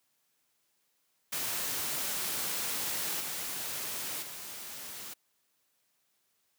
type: noise with level steps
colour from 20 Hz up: white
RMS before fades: -34 / -37 / -43 dBFS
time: 1.32-5.14 s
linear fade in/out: 10 ms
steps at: 3.2 / 4.22 s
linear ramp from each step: 5 ms
effects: white hiss -75 dBFS RMS until 6.58 s + high-pass 100 Hz 12 dB/octave